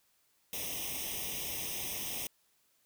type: noise with comb filter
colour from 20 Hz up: white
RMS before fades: -38 dBFS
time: 0.53-2.27 s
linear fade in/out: 2 ms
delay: 0.34 ms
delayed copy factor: +1
effects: white hiss -72 dBFS RMS until 2.85 s